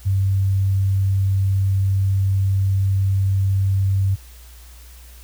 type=tone; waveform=sine; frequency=97 Hz; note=G2; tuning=18 cents flat; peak=-15 dBFS; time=0.05-4.16 s; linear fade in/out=20 ms; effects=added 60 Hz sine -40 dBFS peak until 5.23 s + white hiss -48 dBFS RMS until 5.23 s